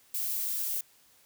violet noise, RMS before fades -32 dBFS, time 0.14-0.81 s, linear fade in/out 5 ms, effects white hiss -62 dBFS RMS until 1.25 s

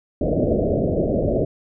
white low-pass noise, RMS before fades -20 dBFS, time 0.21-1.45 s, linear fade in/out 5 ms, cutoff 650 Hz, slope 96 dB/octave, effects none

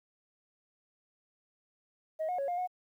sine tone with pitch steps, 632 / 723 / 554 / 706 / 728 Hz, D#5 / F#5 / C#5 / F5 / F#5, +27 / -40 / -1 / +19 / -28 cents, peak -29 dBFS, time 2.19-2.675 s, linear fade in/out 20 ms, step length 97 ms, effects tanh soft clip ceiling -28 dBFS + 11-bit

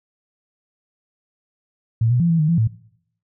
sine tone with pitch steps, 113.7 / 122.5 / 170.5 / 165.5 / 153.3 / 168.6 / 111.5 Hz, A#2 / B2 / F3 / E3 / D#3 / E3 / A2, -43 / -14 / -41 / +7 / -25 / +39 / +23 cents, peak -14 dBFS, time 2.01-2.675 s, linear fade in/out 5 ms, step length 95 ms, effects noise-tail reverb RT60 0.7 s tail -21 dB re dry

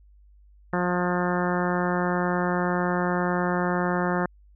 harmonic tone, 178.1 Hz, F3, 34 cents sharp, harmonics 1 / 2 / 3 / 4 / 5 / 6 / 7 / 8 / 9 / 10, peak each -26 / -29 / -31 / -32 / -33 / -34 / -34 / -35 / -36 / -36 dBFS, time 0.73-4.26 s, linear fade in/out 2 ms, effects added 50 Hz sine -51 dBFS peak until 4.55 s

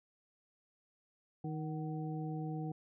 harmonic tone with a mistuned harmonic, 156.9 Hz, D#3, 15 cents sharp, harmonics 1 / 2 / 3 / 5, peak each -38 / -43 / -49 / -48 dBFS, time 1.44-2.72 s, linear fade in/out 5 ms, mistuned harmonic 5, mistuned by -67 cents, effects none

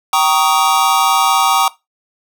square chord, Eb dominant seventh, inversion first, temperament just, 777.8 / 933.4 / 1120.1 / 1244.5 Hz, G5 / Bb5 / Db6 / Eb6, -14 / +2 / +18 / 0 cents, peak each -17 dBFS, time 0.13-1.68 s, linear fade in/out 2 ms, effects noise-tail reverb RT60 0.2 s tail -18 dB re dry

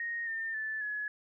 sine tone with pitch steps, 1864.7 / 1806.4 / 1749.9 / 1695.2 Hz, A#6 / A6 / A6 / G#6, 0 / +45 / -10 / +35 cents, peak -33 dBFS, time 0-1.08 s, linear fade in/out 2 ms, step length 270 ms, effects none

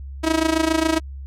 sawtooth tone with amplitude modulation, 320.8 Hz, E4, 47 cents flat, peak -10 dBFS, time 0.23-1 s, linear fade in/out 20 ms, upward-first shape sine, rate 27.3 Hz, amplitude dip 80%, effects added 68 Hz sine -31 dBFS peak until 1.26 s + low-pass 10000 Hz 12 dB/octave

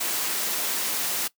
white high-pass noise, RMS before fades -27 dBFS, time 0-1.28 s, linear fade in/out 10 ms, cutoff 210 Hz, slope 12 dB/octave, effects noise-tail reverb RT60 0.1 s tail -19 dB re dry

